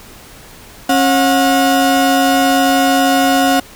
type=tone pair together; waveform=35% pulse; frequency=271.8 / 725.6 Hz; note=C#4 / F#5; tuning=-34 / -34 cents; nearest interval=octave + perfect fourth; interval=1700 cents; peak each=-11 dBFS; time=0.89-3.6 s; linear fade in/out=5 ms; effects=pink hiss -38 dBFS RMS until 3.75 s